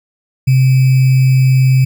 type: tone with sample-and-hold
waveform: sine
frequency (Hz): 130.81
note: C3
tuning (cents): 0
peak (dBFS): -6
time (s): 0.47-1.85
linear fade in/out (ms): 10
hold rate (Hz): 2450
effects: none